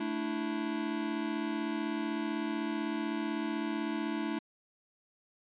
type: chord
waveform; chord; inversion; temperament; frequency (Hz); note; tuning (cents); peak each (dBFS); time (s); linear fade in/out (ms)
square; A suspended fourth; none; equal; 220 / 293.7 / 329.6; A3 / D4 / E4; 0 / 0 / 0; -38 / -37 / -37; 0-4.39; 5
effects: resampled to 8000 Hz